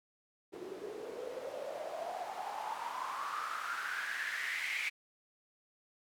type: noise with band-pass filter sweep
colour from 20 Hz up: white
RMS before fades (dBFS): -40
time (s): 0.52-4.9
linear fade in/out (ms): 20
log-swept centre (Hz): 350 to 2300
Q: 7.4
effects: none